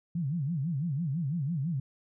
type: tone with vibrato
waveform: sine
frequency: 152.9 Hz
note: D#3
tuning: 30 cents flat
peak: -28 dBFS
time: 0.15-1.8 s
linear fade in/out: 5 ms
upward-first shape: sine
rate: 6 Hz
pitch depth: 260 cents each way
effects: none